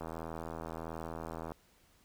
click train, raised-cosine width 1 ms, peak -27 dBFS, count 124, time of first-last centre 0.01-1.519 s, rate 81.5 Hz, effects pink hiss -67 dBFS RMS until 2.04 s

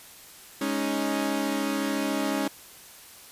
sawtooth chord, Ab suspended fourth, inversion none, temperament equal, 207.7 / 277.2 / 311.1 Hz, Ab3 / Db4 / Eb4, 0 / 0 / 0 cents, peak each -28 / -24 / -27 dBFS, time 0.61-2.48 s, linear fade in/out 5 ms, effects white hiss -48 dBFS RMS until 3.31 s + resampled to 32000 Hz

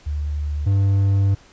sine / triangle tone pair in turn, 73.8 / 98.51 Hz, D2 / G2, +9 / +9 cents, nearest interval perfect fourth, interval 500 cents, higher second, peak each -21 / -12 dBFS, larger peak second, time 0.06-0.66 / 0.66-1.35 s, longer second, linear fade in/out 10 ms, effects pink hiss -50 dBFS RMS until 1.52 s + resampled to 16000 Hz

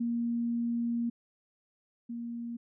sine tone pair in turn, 235.2 / 235.2 Hz, A#3 / A#3, +16 / +16 cents, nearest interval unison, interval 0 cents, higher neither, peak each -28 / -35 dBFS, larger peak first, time 0-1.1 / 2.09-2.57 s, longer first, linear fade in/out 10 ms, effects none

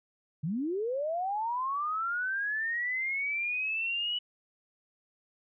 sine linear sweep, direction up, 138.59 to 2960 Hz, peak -29 dBFS, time 0.43-4.19 s, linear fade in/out 10 ms, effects none

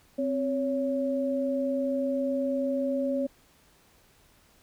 sine tone pair together, 262.3 / 559 Hz, C4 / C#5, +4 / +14 cents, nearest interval octave + minor second, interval 1310 cents, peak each -28 dBFS, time 0.18-3.27 s, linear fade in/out 10 ms, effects pink hiss -61 dBFS RMS until 4.62 s

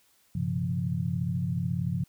sine tone cluster, 97.1 / 120 / 133.8 / 171.9 Hz, G2 / B2 / C3 / F3, -16 / -49 / +39 / -27 cents, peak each -33 / -37 / -31 / -30 dBFS, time 0.35-2.04 s, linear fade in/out 5 ms, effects white hiss -65 dBFS RMS until 2.08 s

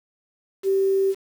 sine tone with quantisation, 387.9 Hz, G4, 18 cents flat, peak -17 dBFS, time 0.63-1.15 s, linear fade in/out 50 ms, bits 7, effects none

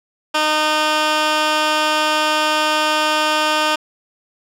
15% pulse tone with band-pass filter, 306.7 Hz, D#4, 25 cents flat, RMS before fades -17 dBFS, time 0.34-3.76 s, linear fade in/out 10 ms, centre 2500 Hz, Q 0.69, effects none

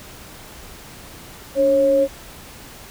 sine tone pair together, 289.3 / 546.1 Hz, D4 / C#5, -26 / -26 cents, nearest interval major seventh, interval 1100 cents, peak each -23 / -13 dBFS, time 1.55-2.08 s, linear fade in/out 50 ms, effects pink hiss -40 dBFS RMS until 2.9 s

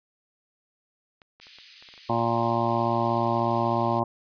clicks, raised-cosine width 0.3 ms, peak -34 dBFS, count 12, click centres 1.218 / 1.4 / 1.469 / 1.586 / 1.825 / 1.888 / 1.939 / 1.978 / 2.134 / 2.188 / 2.379 / 2.431 s
white high-pass noise, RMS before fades -43 dBFS, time 1.41-4 s, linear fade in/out 10 ms, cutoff 2100 Hz, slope 24 dB/octave
harmonic tone, 116.54 Hz, A#2, in tune, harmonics 1 / 2 / 3 / 5 / 6 / 7 / 8 / 9, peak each -30 / -30 / -30 / -30 / -30 / -30 / -30 / -30 dBFS, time 2.09-4.04 s, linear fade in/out 10 ms
effects resampled to 11025 Hz

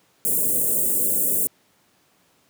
white band-stop noise, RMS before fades -21 dBFS, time 0.25-1.47 s, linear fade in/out 0 ms, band 570 to 7900 Hz, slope 48 dB/octave, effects pink hiss -61 dBFS RMS until 2.49 s + high-pass 150 Hz 12 dB/octave

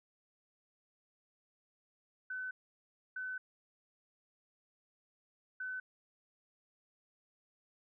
sine tone bursts at uneven times, 1512 Hz, F#6, 37 cents sharp, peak -38 dBFS, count 3, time 2.3-2.51 / 3.16-3.38 / 5.6-5.8 s, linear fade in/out 5 ms, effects none

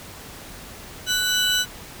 35% pulse tone cluster, 1488 / 2978 / 3965 Hz, F#6 / F#7 / B7, +9 / +11 / +6 cents, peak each -22 dBFS, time 1.06-1.66 s, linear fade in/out 50 ms, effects pink hiss -40 dBFS RMS until 2 s

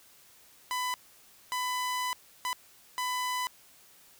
sawtooth tone bursts at uneven times, 1000 Hz, B5, 21 cents sharp, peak -26 dBFS, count 4, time 0.71-0.94 / 1.52-2.13 / 2.45-2.53 / 2.98-3.47 s, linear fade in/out 0 ms, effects white hiss -58 dBFS RMS until 4.19 s

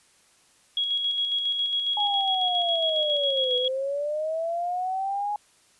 sine tone with tremolo, 3318 Hz, G#7, 2 cents flat, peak -22 dBFS, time 0.77-3.68 s, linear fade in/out 2 ms, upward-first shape square, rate 7.3 Hz, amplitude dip 35%
sine linear two-way sweep, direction down then up, 837 to 493.9 to 837 Hz, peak -25 dBFS, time 1.97-5.36 s, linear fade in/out 2 ms, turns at 3.56 s
effects white hiss -60 dBFS RMS until 5.79 s + resampled to 24000 Hz

